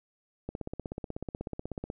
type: click train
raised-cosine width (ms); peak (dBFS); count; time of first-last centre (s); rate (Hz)
2; -22; 24; 0.49-1.901; 16.3
effects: none